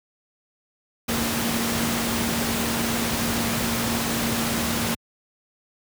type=tone in noise; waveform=sine; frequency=231.1 Hz; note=A#3; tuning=15 cents flat; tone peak=-27 dBFS; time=1.08-4.95 s; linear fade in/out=10 ms; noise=pink; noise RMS=-25 dBFS; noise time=1.08-4.95 s; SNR=-5 dB; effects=high-pass 80 Hz 12 dB/octave